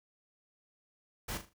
pink noise with echo, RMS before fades -38 dBFS, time 1.28-1.38 s, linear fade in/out 10 ms, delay 39 ms, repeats 4, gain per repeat -9 dB, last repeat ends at 1.536 s, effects none

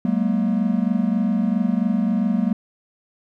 triangle tone cluster, 189.9 / 214.2 / 237.3 Hz, F#3 / A3 / A#3, +45 / -46 / +31 cents, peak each -20 dBFS, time 0.05-2.53 s, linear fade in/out 2 ms, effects none

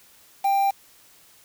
triangle tone with quantisation, 789 Hz, G5, 11 cents sharp, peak -16 dBFS, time 0.44-0.71 s, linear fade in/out 10 ms, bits 6, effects white hiss -54 dBFS RMS until 1.44 s

